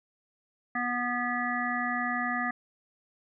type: harmonic tone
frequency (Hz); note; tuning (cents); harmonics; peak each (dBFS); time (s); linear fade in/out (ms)
244.4; B3; -18; 1 / 3 / 5 / 7 / 8; -34 / -34 / -34 / -34 / -34; 0.75-2.51; 5
effects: none